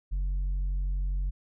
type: tone with tanh clipping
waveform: sine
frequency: 46.25 Hz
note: F#1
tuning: in tune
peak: -27 dBFS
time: 0.11-1.31 s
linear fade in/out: 20 ms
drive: 3 dB
effects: none